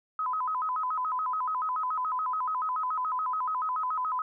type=tone with vibrato; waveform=sine; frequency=1131 Hz; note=C#6; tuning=34 cents sharp; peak=-27 dBFS; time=0.19-4.22 s; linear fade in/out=2 ms; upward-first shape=square; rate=7 Hz; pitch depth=200 cents each way; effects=none